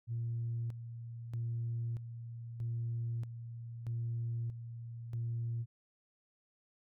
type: tone with tremolo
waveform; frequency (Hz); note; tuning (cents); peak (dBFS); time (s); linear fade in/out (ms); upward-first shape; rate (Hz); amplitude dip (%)
sine; 116.7; A#2; +2; -33; 0.07-5.66; 50; square; 0.79; 65
effects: tanh soft clip ceiling -30 dBFS